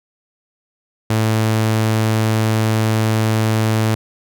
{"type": "tone", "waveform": "sawtooth", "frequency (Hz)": 110, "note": "A2", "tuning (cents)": 0, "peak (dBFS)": -10, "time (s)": [1.1, 3.95], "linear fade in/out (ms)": 5, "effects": []}